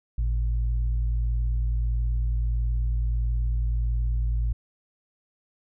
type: tone pair together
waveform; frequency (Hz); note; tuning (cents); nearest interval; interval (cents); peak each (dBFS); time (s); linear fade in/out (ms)
sine; 55 / 116.54; A1 / A#2; 0 / 0; octave + minor second; 1300; -22 / -33; 0.18-4.53; 5
effects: none